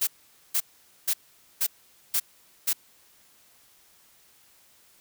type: noise bursts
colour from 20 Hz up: blue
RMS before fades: -24 dBFS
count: 6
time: 0.01-2.732 s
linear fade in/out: 10 ms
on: 62 ms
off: 470 ms
effects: white hiss -59 dBFS RMS until 5 s